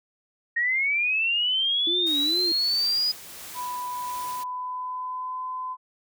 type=linear sweep; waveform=sine; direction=up; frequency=1853 to 4978 Hz; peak=-21 dBFS; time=0.56-3.12 s; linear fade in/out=10 ms
type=tone with vibrato; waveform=sine; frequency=321.5 Hz; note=E4; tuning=43 cents flat; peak=-29 dBFS; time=1.87-2.52 s; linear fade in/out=2 ms; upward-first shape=sine; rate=2.3 Hz; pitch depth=210 cents each way
type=noise with tremolo; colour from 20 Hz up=white; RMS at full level=-39 dBFS; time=2.06-4.44 s; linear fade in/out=10 ms; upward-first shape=triangle; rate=1.5 Hz; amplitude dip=40%
type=tone with pitch glide; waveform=sine; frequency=991 to 1018.3 Hz; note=B5 to C6; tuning=+6 to -47 cents; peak=-29 dBFS; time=3.54-5.77 s; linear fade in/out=50 ms; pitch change=+47 cents; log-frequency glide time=4.01-5.44 s
effects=none